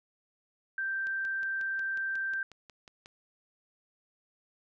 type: tone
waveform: sine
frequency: 1568 Hz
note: G6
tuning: in tune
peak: -30 dBFS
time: 0.78-2.43 s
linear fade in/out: 2 ms
type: click train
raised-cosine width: 0.2 ms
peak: -32 dBFS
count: 12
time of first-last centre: 1.07-3.059 s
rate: 5.53 Hz
effects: none